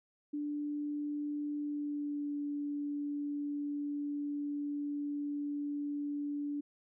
sine tone with pitch glide, 293.7 to 289.8 Hz, D4 to D4, 0 to -23 cents, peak -34 dBFS, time 0.33-6.61 s, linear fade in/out 10 ms, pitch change -23 cents, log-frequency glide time 1.58-2.37 s, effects none

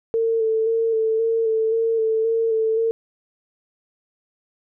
sine tone with vibrato, 448.6 Hz, A4, 34 cents sharp, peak -17 dBFS, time 0.14-2.91 s, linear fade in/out 0 ms, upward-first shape square, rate 1.9 Hz, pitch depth 21 cents each way, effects none

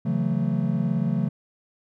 triangle chord, F# minor seventh, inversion second, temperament just, 138.75 / 166.5 / 185 / 222 Hz, C#3 / E3 / F#3 / A3, +2 / +18 / 0 / +16 cents, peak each -25 dBFS, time 0.05-1.29 s, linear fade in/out 10 ms, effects none

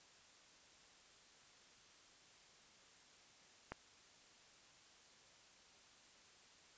click, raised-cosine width 0.5 ms, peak -29 dBFS, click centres 3.72 s, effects white hiss -65 dBFS RMS until 6.77 s + resampled to 16000 Hz

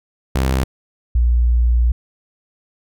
sawtooth / sine tone pair in turn, 65.7 / 59.49 Hz, C2 / A#1, +8 / +36 cents, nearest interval major second, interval 172 cents, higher first, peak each -11 dBFS, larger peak neither, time 0.35-0.64 / 1.15-1.92 s, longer second, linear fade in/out 5 ms, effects none

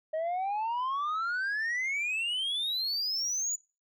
sine exponential sweep, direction up, 619 to 7020 Hz, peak -26 dBFS, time 0.13-3.56 s, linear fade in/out 10 ms, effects noise-tail reverb RT60 0.3 s tail -25 dB re dry + tanh soft clip ceiling -28 dBFS

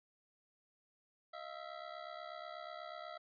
25% pulse ring-modulated tone, 659.3 Hz, E5, in tune, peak -39 dBFS, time 1.33-3.18 s, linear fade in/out 10 ms, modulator 34.1 Hz, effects resampled to 11025 Hz

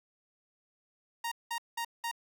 sawtooth tone bursts, 932.3 Hz, A#5, in tune, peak -29 dBFS, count 4, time 1.24-2.114 s, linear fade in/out 5 ms, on 76 ms, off 190 ms, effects none

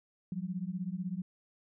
sine beating tone pair, 174.61 / 190.61 Hz, F3 / G3, 0 / -48 cents, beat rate 16 Hz, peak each -37 / -37 dBFS, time 0.32-1.22 s, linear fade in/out 2 ms, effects none

